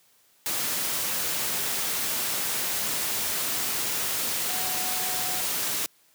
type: tone in noise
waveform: sine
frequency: 739 Hz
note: F#5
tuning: 2 cents flat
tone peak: -37 dBFS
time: 4.49-5.41 s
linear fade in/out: 0 ms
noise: white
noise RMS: -28 dBFS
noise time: 0.46-5.86 s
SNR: -12 dB
effects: white hiss -62 dBFS RMS until 6.14 s + high-pass 100 Hz 12 dB/octave